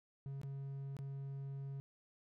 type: tone with dropouts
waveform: triangle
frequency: 137.6 Hz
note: C#3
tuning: 12 cents flat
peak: -40 dBFS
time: 0.26-1.8 s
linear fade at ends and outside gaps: 0 ms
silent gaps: 0.415-0.433 / 0.967-0.989 s
effects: none